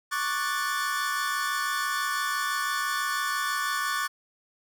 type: chord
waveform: 45% pulse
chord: D major seventh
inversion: third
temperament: equal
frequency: 1108.7 / 1174.7 / 1480 / 1760 Hz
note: C#6 / D6 / F#6 / A6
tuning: 0 / 0 / 0 / 0 cents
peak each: -32 dBFS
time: 0.11-4.08 s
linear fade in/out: 20 ms
effects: none